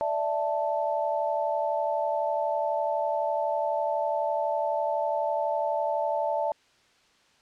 sine chord, D suspended second, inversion none, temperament equal, 587.3 / 659.3 / 880 Hz, D5 / E5 / A5, 0 / 0 / 0 cents, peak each -29 dBFS, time 0.01-6.52 s, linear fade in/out 0 ms, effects white hiss -62 dBFS RMS until 7.41 s + low-pass 5000 Hz 12 dB/octave

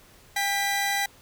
sawtooth tone pair together, 799 / 1974.2 Hz, G5 / B6, +33 / -1 cents, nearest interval octave + major third, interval 1566 cents, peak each -23 dBFS, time 0.36-1.06 s, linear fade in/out 5 ms, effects pink hiss -54 dBFS RMS until 1.21 s

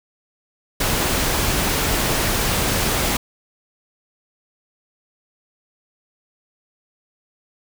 pink noise, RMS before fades -20 dBFS, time 0.8-3.17 s, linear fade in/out 5 ms, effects none

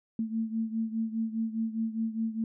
sine beating tone pair, 222.7 / 227.6 Hz, A3 / A#3, +21 / -41 cents, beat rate 4.9 Hz, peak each -30 / -34 dBFS, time 0.19-2.44 s, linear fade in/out 2 ms, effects none

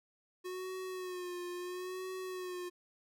square tone with vibrato, 363.9 Hz, F#4, 29 cents flat, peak -40 dBFS, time 0.44-2.7 s, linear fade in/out 20 ms, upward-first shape sine, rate 0.74 Hz, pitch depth 47 cents each way, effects none

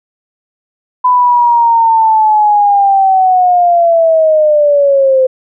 sine linear sweep, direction down, 1004 to 515 Hz, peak -5 dBFS, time 1.04-5.27 s, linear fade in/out 10 ms, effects none

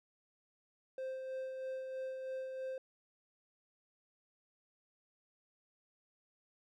triangle tone with tremolo, 523.3 Hz, C5, in tune, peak -36 dBFS, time 0.98-2.78 s, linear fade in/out 2 ms, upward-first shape sine, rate 3.1 Hz, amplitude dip 35%, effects none

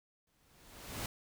pink noise with exponential growth, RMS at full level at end -38 dBFS, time 0.27-1.06 s, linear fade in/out 2 ms, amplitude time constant 170 ms, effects none

